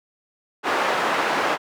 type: band-pass noise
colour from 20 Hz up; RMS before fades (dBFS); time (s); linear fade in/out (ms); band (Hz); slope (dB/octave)
white; -22; 0.63-1.58; 50; 360 to 1400; 12
effects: none